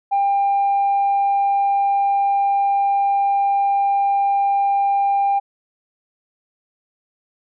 sine tone, 797 Hz, G5, 28 cents sharp, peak -13 dBFS, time 0.11-5.4 s, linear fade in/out 20 ms, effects tanh soft clip ceiling -12 dBFS

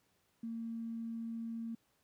triangle tone with tanh clipping, 228.6 Hz, A#3, 34 cents flat, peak -38 dBFS, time 0.43-1.75 s, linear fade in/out 5 ms, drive 3 dB, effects pink hiss -75 dBFS RMS until 2.03 s + high-pass 80 Hz 12 dB/octave

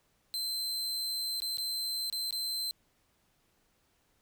40% pulse tone with dropouts, 4094 Hz, C8, 38 cents flat, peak -31 dBFS, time 0.34-2.71 s, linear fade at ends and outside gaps 0 ms, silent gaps 1.402-1.42 / 1.571-1.583 / 2.099-2.126 / 2.308-2.326 s, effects pink hiss -72 dBFS RMS until 4.21 s

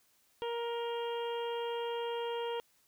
harmonic tone with a mistuned harmonic, 469.6 Hz, A#4, 13 cents sharp, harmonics 1 / 2 / 3 / 4 / 5 / 6 / 7, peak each -35 / -40 / -50 / -53 / -55 / -48 / -48 dBFS, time 0.42-2.6 s, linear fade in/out 0 ms, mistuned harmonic 7, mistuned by -33 cents, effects white hiss -70 dBFS RMS until 2.87 s

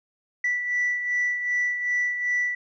sine beating tone pair, 1965 / 1967.6 Hz, B6 / B6, -9 / -7 cents, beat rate 2.6 Hz, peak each -22 / -30 dBFS, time 0.44-2.55 s, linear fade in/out 5 ms, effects tanh soft clip ceiling -18 dBFS

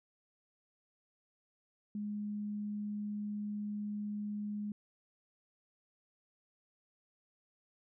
sine tone, 207.9 Hz, G#3, 2 cents sharp, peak -36 dBFS, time 1.95-4.72 s, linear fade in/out 2 ms, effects none

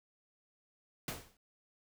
pink noise with exponential decay, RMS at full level -36 dBFS, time 1.08-1.37 s, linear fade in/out 2 ms, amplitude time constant 63 ms, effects none

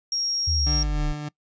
sine tone, 5588 Hz, F8, in tune, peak -23 dBFS, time 0.12-0.83 s, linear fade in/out 2 ms
sine linear sweep, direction down, 82.41 to 30.87 Hz, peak -22 dBFS, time 0.47-1.13 s, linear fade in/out 10 ms
30% pulse tone with tremolo, 148.9 Hz, D3, 24 cents sharp, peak -24 dBFS, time 0.66-1.29 s, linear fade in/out 10 ms, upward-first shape sine, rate 3.3 Hz, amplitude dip 40%
effects noise-tail reverb RT60 0.1 s tail -23 dB re dry + resampled to 16000 Hz

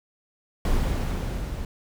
brown noise with level ramp, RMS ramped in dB -22 to -32 dBFS, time 0.65-1.65 s, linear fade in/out 2 ms, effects none

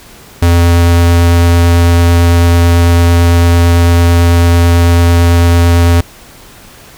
square tone with vibrato, 85.7 Hz, F2, 32 cents flat, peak -5 dBFS, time 0.42-6.01 s, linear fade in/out 5 ms, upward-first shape triangle, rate 9 Hz, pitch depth 9 cents each way, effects pink hiss -36 dBFS RMS until 6.97 s

